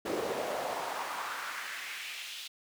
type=noise with high-pass filter sweep; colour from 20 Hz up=brown; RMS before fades=-37 dBFS; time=0.05-2.48 s; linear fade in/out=10 ms; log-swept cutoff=370 to 3500 Hz; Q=2.2; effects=none